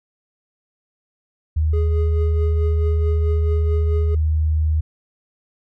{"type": "tone", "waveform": "sine", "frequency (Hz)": 77.78, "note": "D#2", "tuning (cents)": 0, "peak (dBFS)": -15, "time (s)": [1.56, 4.81], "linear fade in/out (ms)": 10}
{"type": "tone with tremolo", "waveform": "triangle", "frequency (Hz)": 416.2, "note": "G#4", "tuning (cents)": 4, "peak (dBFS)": -21, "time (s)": [1.73, 4.15], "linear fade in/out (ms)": 5, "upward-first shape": "triangle", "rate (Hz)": 4.6, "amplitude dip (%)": 60}
{"effects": []}